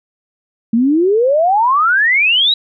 sine exponential sweep, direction up, 220 to 3951 Hz, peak -9 dBFS, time 0.73-2.54 s, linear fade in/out 5 ms, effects none

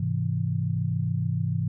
sine chord, Ab augmented, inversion none, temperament equal, 103.83 / 130.81 / 164.81 Hz, Ab2 / C3 / E3, 0 / 0 / 0 cents, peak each -28 dBFS, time 0-1.68 s, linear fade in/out 5 ms, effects none

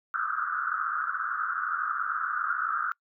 white band-pass noise, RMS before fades -30 dBFS, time 0.14-2.92 s, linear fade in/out 0 ms, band 1200 to 1500 Hz, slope 96 dB/octave, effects noise-tail reverb RT60 0.1 s tail -26 dB re dry

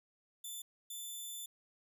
10% pulse tone bursts at uneven times, 3520 Hz, A7, in tune, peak -35 dBFS, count 2, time 0.44-0.62 / 0.9-1.46 s, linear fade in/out 5 ms, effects none

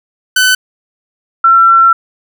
sawtooth / sine tone pair in turn, 1509 / 1351.6 Hz, F#6 / E6, +34 / +43 cents, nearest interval major second, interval 191 cents, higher first, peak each -3 dBFS, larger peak neither, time 0.36-0.55 / 1.44-1.93 s, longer second, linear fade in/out 5 ms, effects none

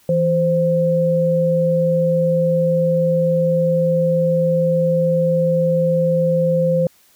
sine tone pair together, 164.81 / 521.3 Hz, E3 / C5, 0 / -6 cents, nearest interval octave + minor sixth, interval 1994 cents, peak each -18 / -15 dBFS, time 0.09-6.87 s, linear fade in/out 2 ms, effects white hiss -54 dBFS RMS until 7.15 s

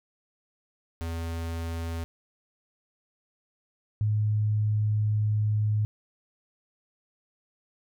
square / sine tone pair in turn, 83 / 106.28 Hz, E2 / G#2, +12 / +40 cents, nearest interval major third, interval 428 cents, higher second, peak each -31 / -22 dBFS, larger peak second, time 1.01-2.04 / 4.01-5.85 s, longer second, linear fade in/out 0 ms, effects none

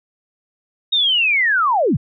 sine linear sweep, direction down, 3756 to 87 Hz, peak -13 dBFS, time 0.92-1.97 s, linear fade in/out 10 ms, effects none

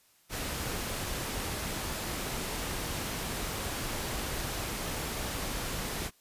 pink noise, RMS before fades -35 dBFS, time 0.29-6.11 s, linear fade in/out 50 ms, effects white hiss -65 dBFS RMS until 6.2 s + resampled to 32000 Hz

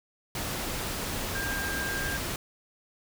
sine tone in noise, 1600 Hz, G6, 35 cents sharp, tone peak -32 dBFS, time 1.35-2.17 s, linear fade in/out 2 ms, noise pink, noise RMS -33 dBFS, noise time 0.35-2.36 s, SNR -2 dB, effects none

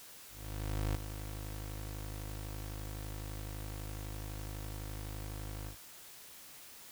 25% pulse tone with ADSR envelope, 51.91 Hz, G#1, in tune, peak -27 dBFS, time 0.29-5.77 s, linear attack 660 ms, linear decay 6 ms, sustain -10 dB, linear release 100 ms, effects white hiss -53 dBFS RMS until 6.91 s

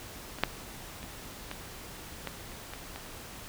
clicks, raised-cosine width 0.3 ms, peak -26 / -7 / -26 / -20 / -18 / -30 / -23 / -23 dBFS, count 8, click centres 0.386 / 0.436 / 1.03 / 1.514 / 2.273 / 2.518 / 2.736 / 2.96 s, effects pink hiss -45 dBFS RMS until 3.48 s

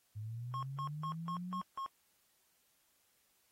sine linear sweep, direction up, 103.5 to 189.2 Hz, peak -40 dBFS, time 0.15-1.62 s, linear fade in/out 20 ms
triangle tone bursts, 1081 Hz, C#6, 44 cents flat, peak -36 dBFS, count 6, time 0.54-1.862 s, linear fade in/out 0 ms, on 87 ms, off 160 ms
effects white hiss -74 dBFS RMS until 3.51 s + AAC 48 kbps

